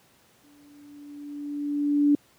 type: tone with exponential growth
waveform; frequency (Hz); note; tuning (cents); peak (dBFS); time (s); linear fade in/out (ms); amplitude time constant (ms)
sine; 290.1; D4; -21; -15; 0.44-2.15; 2; 370
effects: pink hiss -60 dBFS RMS until 2.38 s + high-pass 100 Hz 12 dB/octave